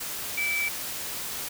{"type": "tone in noise", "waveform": "sine", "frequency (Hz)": 2314, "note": "D7", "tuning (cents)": -26, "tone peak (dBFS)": -25, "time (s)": [0.37, 0.69], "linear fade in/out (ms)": 10, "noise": "white", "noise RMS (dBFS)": -34, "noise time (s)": [0, 1.49], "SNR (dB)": 6, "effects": []}